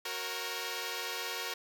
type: chord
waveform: 5% pulse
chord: F# major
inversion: none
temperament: equal with one note detuned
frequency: 370 / 466.2 / 545.5 Hz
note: F#4 / A#4 / C#5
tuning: 0 / 0 / -28 cents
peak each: -30 / -26 / -31 dBFS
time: 0.05-1.54 s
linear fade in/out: 5 ms
effects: none